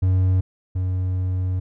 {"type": "tone pair in turn", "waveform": "triangle", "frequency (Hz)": [93, 92.3], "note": ["F#2", "F#2"], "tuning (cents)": [9, -4], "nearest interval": "unison", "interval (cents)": 13, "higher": "first", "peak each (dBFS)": [-13, -18], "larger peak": "first", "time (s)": [[0.02, 0.41], [0.75, 1.6]], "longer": "second", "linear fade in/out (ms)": 10, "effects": []}